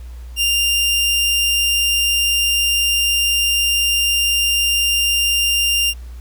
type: tone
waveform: sawtooth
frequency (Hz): 2794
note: F7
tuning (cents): 0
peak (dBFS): -11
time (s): 0.36-5.94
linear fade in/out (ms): 50
effects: added 60 Hz sine -30 dBFS peak until 6.2 s + pink hiss -50 dBFS RMS until 6.2 s